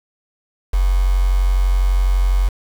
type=tone with quantisation; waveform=sine; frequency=46 Hz; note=F#1; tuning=9 cents flat; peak=-12 dBFS; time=0.73-2.49 s; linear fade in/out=10 ms; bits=5; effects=none